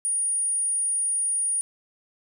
sine tone, 9570 Hz, D9, 32 cents sharp, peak -22 dBFS, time 0.05-1.61 s, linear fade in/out 0 ms, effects none

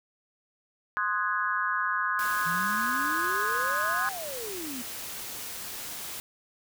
sine chord, Ab dominant seventh, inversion first, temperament equal, 1046.5 / 1244.5 / 1480 / 1661.2 Hz, C6 / Eb6 / Gb6 / Ab6, 0 / 0 / 0 / 0 cents, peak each -31 dBFS, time 0.97-4.09 s, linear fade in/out 0 ms
white noise, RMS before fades -38 dBFS, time 2.19-6.2 s, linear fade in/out 0 ms
sine exponential two-way sweep, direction up then down, 160 to 800 to 233.7 Hz, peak -36 dBFS, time 2.45-4.83 s, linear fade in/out 20 ms, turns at 4.09 s
effects none

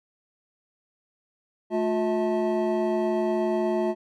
triangle tone cluster, 217.8 / 357.5 / 645 / 879 Hz, A3 / F4 / E5 / A5, -17 / +41 / -38 / -2 cents, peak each -27 / -23 / -26 / -32 dBFS, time 1.7-3.95 s, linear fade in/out 50 ms, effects none

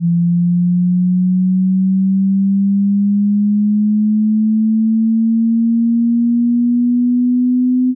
sine linear sweep, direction up, 169.5 to 254.3 Hz, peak -10 dBFS, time 0-7.95 s, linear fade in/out 50 ms, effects none

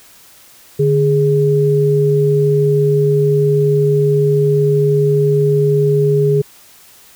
sine tone pair together, 146.83 / 414.3 Hz, D3 / G#4, 0 / -4 cents, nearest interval octave + tritone, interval 1796 cents, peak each -13 / -12 dBFS, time 0.79-6.42 s, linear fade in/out 10 ms, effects white hiss -44 dBFS RMS until 7.15 s

